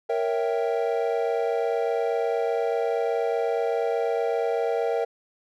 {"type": "chord", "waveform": "triangle", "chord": "A# diminished seventh", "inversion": "none", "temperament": "equal", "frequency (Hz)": [466.2, 554.4, 659.3, 784], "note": ["A#4", "C#5", "E5", "G5"], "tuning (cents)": [0, 0, 0, 0], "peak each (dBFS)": [-23, -29, -27, -29], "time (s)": [0.09, 5.05], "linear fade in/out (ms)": 10, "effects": []}